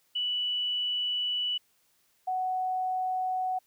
sine tone pair in turn, 2960 / 743.4 Hz, F#7 / F#5, 0 / +8 cents, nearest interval 2 octaves, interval 2392 cents, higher first, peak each -27 / -27 dBFS, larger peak neither, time 0.15-1.58 / 2.27-3.59 s, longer first, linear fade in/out 10 ms, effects white hiss -69 dBFS RMS until 3.66 s

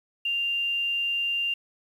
sine tone, 2790 Hz, F7, 2 cents flat, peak -24 dBFS, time 0.25-1.54 s, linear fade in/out 5 ms, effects 9-bit

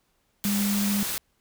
sine tone in noise, 202.6 Hz, G#3, 43 cents flat, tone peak -23 dBFS, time 0.45-1.03 s, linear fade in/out 0 ms, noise white, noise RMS -30 dBFS, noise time 0.44-1.18 s, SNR +4 dB, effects pink hiss -70 dBFS RMS until 1.4 s

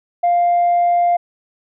sine tone, 699 Hz, F5, 1 cent sharp, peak -10 dBFS, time 0.23-1.17 s, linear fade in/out 10 ms, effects tanh soft clip ceiling -9 dBFS

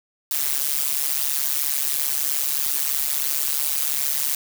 blue noise with amplitude modulation, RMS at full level -19 dBFS, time 0.31-4.35 s, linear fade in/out 2 ms, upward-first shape sine, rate 143 Hz, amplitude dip 100%, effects none

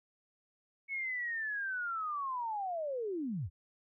sine linear sweep, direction down, 2217 to 65.7 Hz, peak -34 dBFS, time 0.88-3.5 s, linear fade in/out 50 ms, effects none

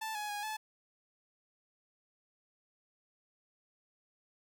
sawtooth tone with pitch steps, 880 / 839 / 825 / 865 Hz, A5 / G#5 / G#5 / A5, 0 / +17 / -12 / -30 cents, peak -33 dBFS, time 0.01-0.57 s, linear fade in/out 10 ms, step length 140 ms, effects none

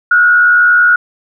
sine tone with frequency modulation, 1445 Hz, F#6, 41 cents flat, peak -5 dBFS, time 0.11-0.96 s, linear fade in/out 5 ms, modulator 80.9 Hz, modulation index 0.61, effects none

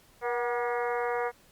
harmonic tone with a mistuned harmonic, 239.8 Hz, A#3, 49 cents sharp, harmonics 2 / 3 / 4 / 5 / 6 / 7 / 8 / 9, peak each -30 / -34 / -36 / -38 / -40 / -41 / -42 / -43 dBFS, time 0.21-1.32 s, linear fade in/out 50 ms, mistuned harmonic 3, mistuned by +44 cents, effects pink hiss -60 dBFS RMS until 1.51 s + Opus 48 kbps

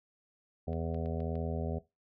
harmonic tone, 81.8 Hz, E2, 13 cents flat, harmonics 1 / 2 / 3 / 5 / 6 / 7 / 8 / 9, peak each -36 / -39 / -41 / -43 / -44 / -44 / -45 / -46 dBFS, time 0.67-1.79 s, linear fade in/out 10 ms
clicks, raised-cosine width 0.3 ms, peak -40 dBFS, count 5, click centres 0.731 / 0.945 / 1.059 / 1.204 / 1.355 s
effects noise-tail reverb RT60 0.2 s tail -17 dB re dry

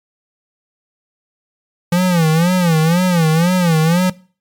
square tone with vibrato, 170 Hz, F3, 46 cents flat, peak -11 dBFS, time 1.92-4.1 s, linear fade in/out 5 ms, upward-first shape sine, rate 2 Hz, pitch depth 140 cents each way, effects noise-tail reverb RT60 0.4 s tail -21 dB re dry + MP3 96 kbps

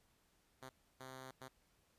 5% pulse tone bursts at uneven times, 130.81 Hz, C3, in tune, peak -39 dBFS, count 3, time 0.62-0.69 / 1-1.31 / 1.41-1.48 s, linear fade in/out 2 ms, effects pink hiss -75 dBFS RMS until 1.98 s + resampled to 32000 Hz

